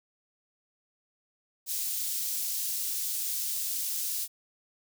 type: high-pass noise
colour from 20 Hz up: white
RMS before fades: -32 dBFS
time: 1.66-4.28 s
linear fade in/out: 50 ms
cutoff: 5000 Hz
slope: 12 dB/octave
effects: none